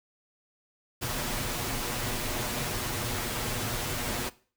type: noise with comb filter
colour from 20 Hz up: pink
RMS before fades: -32 dBFS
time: 1.01-4.3 s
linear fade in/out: 20 ms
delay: 8.3 ms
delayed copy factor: +0.6
effects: noise-tail reverb RT60 0.4 s tail -19 dB re dry